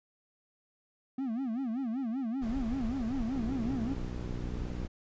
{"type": "tone with vibrato", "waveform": "triangle", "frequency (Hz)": 245.7, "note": "B3", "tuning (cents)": -9, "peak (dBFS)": -29, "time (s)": [1.18, 3.94], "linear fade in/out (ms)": 5, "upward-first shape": "sine", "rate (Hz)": 5.2, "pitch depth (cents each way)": 200}
{"type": "noise", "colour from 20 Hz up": "brown", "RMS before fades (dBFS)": -39, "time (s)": [2.41, 4.88], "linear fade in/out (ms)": 20}
{"type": "click train", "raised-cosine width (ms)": 3, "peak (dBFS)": -28, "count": 92, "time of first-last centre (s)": [3.36, 4.849], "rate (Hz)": 61.1}
{"effects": ["resampled to 16000 Hz"]}